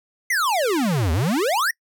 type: exponential two-way sweep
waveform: square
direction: down then up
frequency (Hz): 2124 to 75.5 to 1956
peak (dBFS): -19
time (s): 0.3-1.71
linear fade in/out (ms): 5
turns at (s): 1.12
effects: noise-tail reverb RT60 0.1 s tail -26 dB re dry